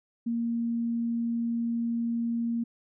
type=tone; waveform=sine; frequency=233.1 Hz; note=A#3; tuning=in tune; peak=-26 dBFS; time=0.26-2.64 s; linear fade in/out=10 ms; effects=none